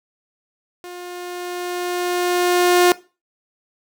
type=tone with level ramp; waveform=sawtooth; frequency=355.9 Hz; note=F4; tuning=33 cents sharp; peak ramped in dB=-29 to -6 dBFS; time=0.84-2.92 s; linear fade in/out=0 ms; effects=noise-tail reverb RT60 0.3 s tail -19 dB re dry